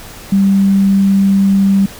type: tone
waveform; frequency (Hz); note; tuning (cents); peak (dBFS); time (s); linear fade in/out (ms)
sine; 196; G3; 0; -7; 0.32-1.86; 5
effects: pink hiss -33 dBFS RMS until 1.99 s